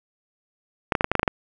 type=clicks; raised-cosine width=0.5 ms; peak=-4 dBFS; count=9; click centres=0.922 / 0.952 / 1.009 / 1.044 / 1.116 / 1.153 / 1.195 / 1.231 / 1.278 s; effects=none